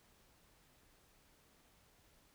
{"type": "silence", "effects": ["pink hiss -69 dBFS RMS until 2.34 s"]}